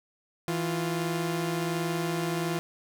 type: tone pair together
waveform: sawtooth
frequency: 164.32 / 350 Hz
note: E3 / F4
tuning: -5 / +4 cents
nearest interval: octave + minor second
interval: 1309 cents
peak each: -26 / -27 dBFS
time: 0.48-2.59 s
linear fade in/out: 0 ms
effects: none